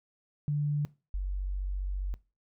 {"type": "tone pair in turn", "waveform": "sine", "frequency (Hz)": [146.83, 47.41], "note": ["D3", "F#1"], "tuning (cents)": [0, 43], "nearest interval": "octave + minor sixth", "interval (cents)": 1957, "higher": "first", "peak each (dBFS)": [-26, -29], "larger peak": "first", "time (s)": [[0.48, 0.85], [1.14, 2.14]], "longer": "second", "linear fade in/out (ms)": 0, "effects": ["noise-tail reverb RT60 0.3 s tail -21 dB re dry"]}